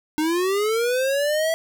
square linear sweep, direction up, 301.5 to 659.3 Hz, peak -20 dBFS, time 0.18-1.54 s, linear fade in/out 0 ms, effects none

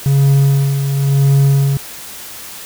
triangle tone with tremolo, 138.59 Hz, C#3, in tune, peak -5 dBFS, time 0.06-1.77 s, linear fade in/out 0 ms, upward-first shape sine, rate 0.95 Hz, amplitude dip 55%, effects white hiss -31 dBFS RMS until 2.65 s

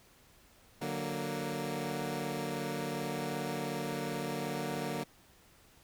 15% pulse chord, D augmented, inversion none, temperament equal with one note detuned, 147.85 / 185 / 233.1 Hz, D3 / F#3 / A#3, +12 / 0 / 0 cents, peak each -32 / -34 / -32 dBFS, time 0.81-5.04 s, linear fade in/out 10 ms, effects pink hiss -62 dBFS RMS until 5.83 s

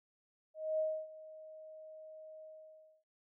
sine tone with ADSR envelope, 627 Hz, D#5, 13 cents sharp, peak -30 dBFS, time 0.54-3.04 s, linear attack 250 ms, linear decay 280 ms, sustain -19 dB, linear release 610 ms, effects none

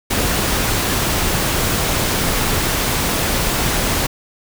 pink noise, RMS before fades -18 dBFS, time 0.1-4.07 s, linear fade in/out 10 ms, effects none

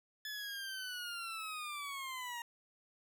20% pulse linear sweep, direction down, 1728 to 932.3 Hz, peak -36 dBFS, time 0.25-2.42 s, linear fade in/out 2 ms, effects none

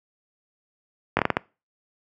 slowing click train, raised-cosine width 0.5 ms, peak -4 dBFS, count 6, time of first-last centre 1.17-1.369 s, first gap 20 ms, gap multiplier 1.35, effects noise-tail reverb RT60 0.3 s tail -23 dB re dry + high-pass 100 Hz 12 dB/octave

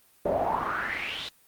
brown noise with band-pass filter sweep, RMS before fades -29 dBFS, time 0.25-1.29 s, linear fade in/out 5 ms, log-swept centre 530 to 3900 Hz, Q 5.4, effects white hiss -61 dBFS RMS until 1.47 s + Opus 32 kbps

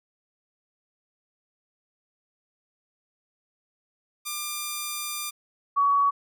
5% pulse / sine tone pair in turn, 1195 / 1127.9 Hz, D6 / C#6, +30 / +30 cents, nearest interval minor second, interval 100 cents, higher first, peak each -18 dBFS, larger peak neither, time 4.25-5.31 / 5.76-6.11 s, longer first, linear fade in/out 20 ms, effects none

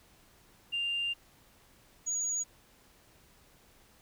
sine tone pair in turn, 2794 / 6744 Hz, F7 / G#8, 0 / +26 cents, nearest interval octave + minor third, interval 1526 cents, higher second, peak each -29 / -29 dBFS, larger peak neither, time 0.72-1.14 / 2.06-2.44 s, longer first, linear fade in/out 20 ms, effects tanh soft clip ceiling -25 dBFS + pink hiss -62 dBFS RMS until 4.01 s

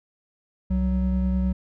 triangle tone pair together, 65.4 / 186.43 Hz, C2 / F#3, 0 / +13 cents, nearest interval octave + tritone, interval 1813 cents, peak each -21 dBFS, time 0.7-1.53 s, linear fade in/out 10 ms, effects none

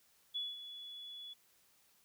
sine tone with ADSR envelope, 3409 Hz, G#7, 45 cents sharp, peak -35 dBFS, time 0.34-1.34 s, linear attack 20 ms, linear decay 200 ms, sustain -11 dB, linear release 14 ms, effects white hiss -70 dBFS RMS until 2.04 s

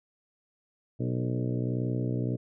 harmonic tone with a mistuned harmonic, 61.6 Hz, B1, 4 cents flat, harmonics 2 / 3 / 4 / 5 / 6 / 7 / 8 / 9 / 10, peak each -29 / -37 / -35 / -36 / -41 / -40 / -45 / -46 / -47 dBFS, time 0.99-2.37 s, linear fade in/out 20 ms, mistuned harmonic 7, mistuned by +25 cents, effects none

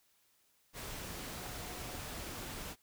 sine tone in noise, 724 Hz, F#5, 38 cents flat, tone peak -54 dBFS, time 1.36-2.03 s, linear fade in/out 50 ms, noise pink, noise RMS -44 dBFS, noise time 0.73-2.76 s, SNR -13 dB, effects white hiss -72 dBFS RMS until 2.82 s

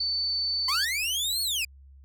sine tone, 4517 Hz, C#8, 32 cents sharp, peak -25 dBFS, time 0-0.85 s, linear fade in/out 5 ms
sawtooth linear two-way sweep, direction up then down, 989 to 4400 to 2377 Hz, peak -23 dBFS, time 0.68-1.65 s, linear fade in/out 5 ms, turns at 1.42 s
effects added 68 Hz sine -48 dBFS peak until 2.04 s

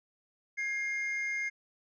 triangle tone pair together, 1661.2 / 2124 Hz, G#6 / C7, 0 / +25 cents, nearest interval major third, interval 425 cents, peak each -38 / -30 dBFS, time 0.57-1.5 s, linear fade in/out 20 ms, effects resampled to 16000 Hz

